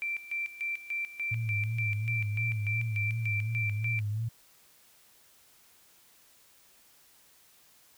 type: tone with tremolo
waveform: sine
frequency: 2349 Hz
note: D7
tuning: in tune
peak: -30 dBFS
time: 0.02-4 s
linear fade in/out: 0 ms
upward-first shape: square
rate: 3.4 Hz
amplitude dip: 80%
type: tone with vibrato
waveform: sine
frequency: 109.1 Hz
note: A2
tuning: 14 cents flat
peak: -29 dBFS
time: 1.31-4.29 s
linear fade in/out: 10 ms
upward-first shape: sine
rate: 2.8 Hz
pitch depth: 89 cents each way
effects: white hiss -61 dBFS RMS until 7.97 s